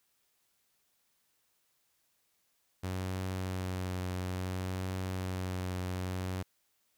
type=tone with vibrato; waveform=sawtooth; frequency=92.5 Hz; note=F#2; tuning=in tune; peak=-30 dBFS; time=2.83-6.43 s; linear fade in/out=10 ms; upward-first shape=triangle; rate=0.59 Hz; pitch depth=23 cents each way; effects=white hiss -75 dBFS RMS until 6.97 s